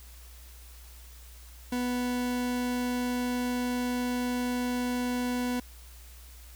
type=tone; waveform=40% pulse; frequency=246.9 Hz; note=B3; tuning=in tune; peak=-27 dBFS; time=1.72-5.6 s; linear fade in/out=5 ms; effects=added 60 Hz sine -47 dBFS peak until 6.55 s + white hiss -54 dBFS RMS until 6.55 s